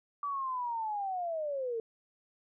sine linear sweep, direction down, 1160 to 441.6 Hz, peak -32 dBFS, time 0.23-1.8 s, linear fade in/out 2 ms, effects none

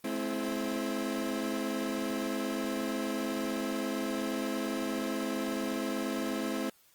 30% pulse chord, Ab augmented, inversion none, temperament equal with one note detuned, 213 / 261.6 / 329.6 Hz, Ab3 / C4 / E4, +44 / 0 / 0 cents, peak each -34 / -32 / -34 dBFS, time 0.04-6.7 s, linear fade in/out 5 ms, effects white hiss -64 dBFS RMS until 6.94 s + Opus 24 kbps

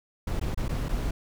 brown noise with dropouts, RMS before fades -28 dBFS, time 0.27-1.11 s, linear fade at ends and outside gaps 5 ms, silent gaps 0.397-0.412 / 0.546-0.574 / 0.682-0.691 / 0.886-0.89 s, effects none

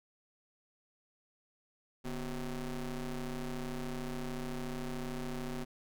30% pulse ring-modulated tone, 130.81 Hz, C3, in tune, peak -31 dBFS, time 2.04-5.65 s, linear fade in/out 20 ms, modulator 114 Hz, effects none

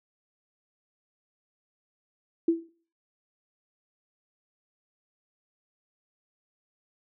sine tone with exponential decay, 332.5 Hz, E4, 15 cents sharp, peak -16 dBFS, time 2.48-2.69 s, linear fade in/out 5 ms, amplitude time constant 45 ms, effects noise-tail reverb RT60 0.4 s tail -17 dB re dry

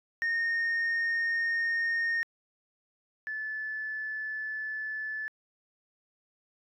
sine tone pair in turn, 1842 / 1738.6 Hz, A#6 / A6, -21 / -21 cents, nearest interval minor second, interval 100 cents, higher first, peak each -24 / -32 dBFS, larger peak first, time 0.22-2.23 / 3.27-5.28 s, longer neither, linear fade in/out 0 ms, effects tanh soft clip ceiling -25 dBFS

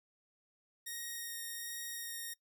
5% pulse tone with vibrato, 1865 Hz, A#6, in tune, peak -31 dBFS, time 0.86-2.34 s, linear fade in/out 10 ms, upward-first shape sine, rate 1.3 Hz, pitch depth 9 cents each way, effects noise-tail reverb RT60 0.1 s tail -20 dB re dry

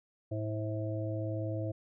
harmonic tone with a mistuned harmonic, 108.3 Hz, A2, 27 cents flat, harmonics 1 / 3 / 5 / 6, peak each -34 / -39 / -41 / -42 dBFS, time 0.31-1.72 s, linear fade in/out 10 ms, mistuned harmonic 5, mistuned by -34 cents, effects none

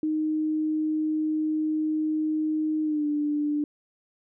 sine tone with pitch glide, 310 to 295.7 Hz, D#4 to D4, -6 to +12 cents, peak -23 dBFS, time 0.03-3.64 s, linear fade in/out 2 ms, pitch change -82 cents, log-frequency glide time 2.83-3.06 s, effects none

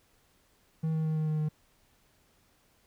triangle tone with pitch steps, 159.6 / 158.31 / 157.04 / 155.77 / 154.52 / 153.28 Hz, D#3 / D#3 / D#3 / D#3 / D#3 / D#3, +44 / +30 / +16 / +2 / -12 / -26 cents, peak -25 dBFS, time 0.83-1.49 s, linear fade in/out 10 ms, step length 110 ms, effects pink hiss -67 dBFS RMS until 2.86 s

